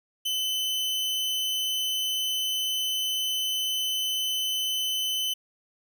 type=tone; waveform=40% pulse; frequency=3034 Hz; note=F#7; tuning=43 cents sharp; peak=-25 dBFS; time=0.25-5.34 s; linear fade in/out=10 ms; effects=none